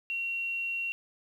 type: tone with quantisation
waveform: sine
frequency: 2740 Hz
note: F7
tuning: 34 cents flat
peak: -30 dBFS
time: 0.1-0.92 s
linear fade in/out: 0 ms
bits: 10
effects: none